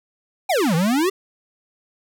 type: exponential two-way sweep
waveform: square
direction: down then up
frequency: 834 to 155.2 to 404.2 Hz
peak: -17 dBFS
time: 0.49-1.1 s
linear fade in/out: 10 ms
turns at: 0.75 s
effects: none